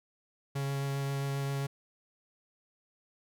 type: tone with vibrato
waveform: 45% pulse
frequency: 138.59 Hz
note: C#3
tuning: in tune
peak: -31 dBFS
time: 0.55-1.67 s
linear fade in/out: 10 ms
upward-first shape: sine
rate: 7.5 Hz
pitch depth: 9 cents each way
effects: none